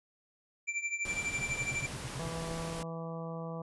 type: tone with tremolo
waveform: square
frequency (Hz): 2349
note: D7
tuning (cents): 0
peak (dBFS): -30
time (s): 0.67-1.87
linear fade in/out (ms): 20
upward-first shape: triangle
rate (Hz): 12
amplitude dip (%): 85
type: noise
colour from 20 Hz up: pink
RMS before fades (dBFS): -42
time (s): 1.05-2.83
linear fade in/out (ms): 2
type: tone bursts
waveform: sine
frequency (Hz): 130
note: C3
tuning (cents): -11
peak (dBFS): -37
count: 9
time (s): 1.38-2.299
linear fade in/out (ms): 5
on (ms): 39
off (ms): 71
type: harmonic tone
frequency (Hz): 164.81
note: E3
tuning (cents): 0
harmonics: 1 / 2 / 3 / 4 / 5 / 6 / 7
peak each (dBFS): -39 / -51 / -43 / -46 / -51 / -50 / -49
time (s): 2.19-3.62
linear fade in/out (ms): 5
effects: resampled to 24000 Hz